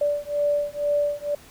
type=beating tone pair; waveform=sine; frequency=582 / 584.1 Hz; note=D5 / D5; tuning=-16 / -10 cents; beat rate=2.1 Hz; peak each=-24 dBFS; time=0.01-1.35 s; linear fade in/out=5 ms; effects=pink hiss -49 dBFS RMS until 1.5 s